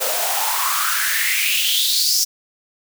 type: noise with high-pass filter sweep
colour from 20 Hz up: white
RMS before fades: -19 dBFS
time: 0-2.25 s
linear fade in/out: 20 ms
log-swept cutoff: 530 to 5600 Hz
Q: 5.9
effects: none

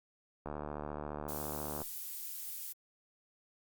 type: click train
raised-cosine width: 1 ms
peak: -26 dBFS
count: 102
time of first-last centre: 0.46-1.818 s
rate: 74.4 Hz
type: noise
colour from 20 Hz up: violet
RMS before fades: -42 dBFS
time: 1.28-2.73 s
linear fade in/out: 10 ms
effects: Opus 48 kbps

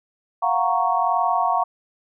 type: chord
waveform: sine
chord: Gb major seventh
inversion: third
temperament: equal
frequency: 698.5 / 740 / 932.3 / 1108.7 Hz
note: F5 / Gb5 / Bb5 / Db6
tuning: 0 / 0 / 0 / 0 cents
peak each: -23 dBFS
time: 0.42-1.64 s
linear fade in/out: 10 ms
effects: none

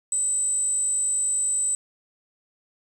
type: tone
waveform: sine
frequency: 8050 Hz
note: B8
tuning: 32 cents sharp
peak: -21 dBFS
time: 0.12-1.75 s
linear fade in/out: 2 ms
effects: 8-bit

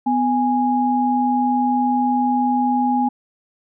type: tone pair together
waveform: sine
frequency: 250.2 / 827.1 Hz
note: B3 / G#5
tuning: +23 / -7 cents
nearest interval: octave + major sixth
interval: 2070 cents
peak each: -18 dBFS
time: 0.06-3.09 s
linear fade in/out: 10 ms
effects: none

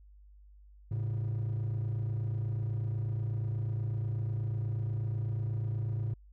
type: tone pair together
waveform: triangle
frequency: 108.5 / 136.7 Hz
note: A2 / C#3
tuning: -24 / -24 cents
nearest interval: major third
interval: 400 cents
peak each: -28 / -34 dBFS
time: 0.91-6.14 s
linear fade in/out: 5 ms
effects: tanh soft clip ceiling -26 dBFS + added 50 Hz sine -53 dBFS peak until 6.32 s

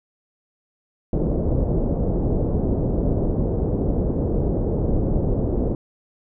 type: low-pass noise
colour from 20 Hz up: pink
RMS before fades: -21 dBFS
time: 1.13-5.75 s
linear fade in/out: 2 ms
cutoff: 550 Hz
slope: 24 dB/octave
effects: none

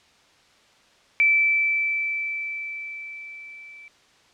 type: tone with level ramp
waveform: sine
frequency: 2323 Hz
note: D7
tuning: 20 cents flat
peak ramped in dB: -14 to -42 dBFS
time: 1.2-3.88 s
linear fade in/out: 0 ms
effects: white hiss -57 dBFS RMS until 4.33 s + low-pass 5000 Hz 12 dB/octave

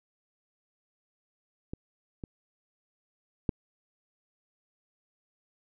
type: clicks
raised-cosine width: 3 ms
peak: -23 / -25 / -13 dBFS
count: 3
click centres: 1.735 / 2.238 / 3.492 s
effects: none

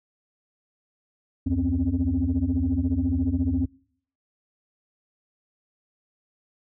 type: tone cluster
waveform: sine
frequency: 72.4 / 88.8 / 255.2 / 269.5 Hz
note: D2 / F2 / C4 / C#4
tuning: -24 / +29 / -43 / -49 cents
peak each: -29 / -25 / -26 / -25 dBFS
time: 1.46-3.66 s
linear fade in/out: 10 ms
effects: noise-tail reverb RT60 0.6 s tail -24 dB re dry + tanh soft clip ceiling -14 dBFS

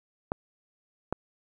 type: clicks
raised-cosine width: 1 ms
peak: -14 dBFS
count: 2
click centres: 0.319 / 1.126 s
effects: 9-bit

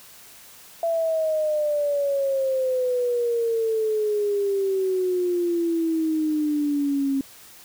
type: exponential sweep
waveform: sine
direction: down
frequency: 672 to 270 Hz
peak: -20 dBFS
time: 0.83-7.21 s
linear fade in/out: 2 ms
effects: white hiss -47 dBFS RMS until 7.64 s

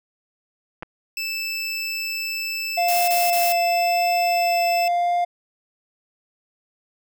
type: clicks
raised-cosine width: 0.5 ms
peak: -18 dBFS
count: 2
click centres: 0.825 / 0.831 s
type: tone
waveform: 25% pulse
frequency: 2637 Hz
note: E7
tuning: in tune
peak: -21 dBFS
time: 1.17-4.88 s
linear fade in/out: 2 ms
type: tone with vibrato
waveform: triangle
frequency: 698.5 Hz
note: F5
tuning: in tune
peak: -16 dBFS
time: 2.77-5.25 s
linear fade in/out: 10 ms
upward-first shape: triangle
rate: 0.93 Hz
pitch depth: 10 cents each way
type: noise bursts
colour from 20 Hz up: blue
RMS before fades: -26 dBFS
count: 3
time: 2.88-3.526 s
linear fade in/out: 5 ms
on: 200 ms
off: 23 ms
effects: none

